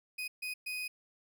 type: tone bursts at uneven times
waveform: 35% pulse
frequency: 2497 Hz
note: D#7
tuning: 6 cents sharp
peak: -34 dBFS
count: 3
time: 0.18-0.28 / 0.42-0.54 / 0.66-0.88 s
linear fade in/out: 10 ms
effects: none

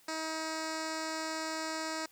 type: tone with low-pass filter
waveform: 10% pulse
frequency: 317.9 Hz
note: D#4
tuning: 37 cents sharp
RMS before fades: -37 dBFS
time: 0.08-2.06 s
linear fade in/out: 5 ms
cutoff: 6600 Hz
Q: 3.1
effects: white hiss -63 dBFS RMS until 2.11 s

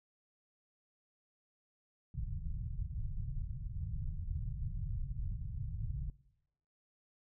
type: low-pass noise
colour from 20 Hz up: pink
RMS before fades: -39 dBFS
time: 2.14-6.1 s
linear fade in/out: 2 ms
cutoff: 150 Hz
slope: 48 dB/octave
effects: noise-tail reverb RT60 0.8 s tail -18 dB re dry

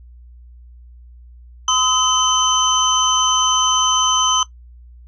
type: tone cluster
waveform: sine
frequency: 1021 / 1271 / 3055 / 6110 Hz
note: C6 / D#6 / G7 / G8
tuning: -43 / +36 / -45 / -45 cents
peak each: -20 / -20 / -18 / -18 dBFS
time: 1.68-4.43 s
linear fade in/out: 2 ms
effects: noise-tail reverb RT60 0.1 s tail -18 dB re dry + added 60 Hz sine -39 dBFS peak until 5.07 s

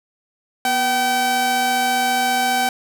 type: tone pair together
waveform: sawtooth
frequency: 244.4 / 768 Hz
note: B3 / G5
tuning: -18 / -36 cents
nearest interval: octave + minor sixth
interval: 1982 cents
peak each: -23 / -13 dBFS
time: 0.65-2.69 s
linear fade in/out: 2 ms
effects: none

